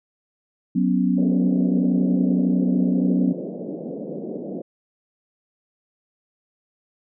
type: chord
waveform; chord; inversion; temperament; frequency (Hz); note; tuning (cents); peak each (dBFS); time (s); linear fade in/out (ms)
sine; F# suspended fourth; none; just; 185 / 246.7 / 277.5; F#3 / B3 / C#4; 0 / -2 / +2; -20 / -21 / -23; 0.75-3.33; 10
type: band-pass noise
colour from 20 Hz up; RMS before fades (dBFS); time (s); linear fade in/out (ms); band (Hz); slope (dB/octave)
pink; -31; 1.17-4.62; 10; 170 to 590; 48
effects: none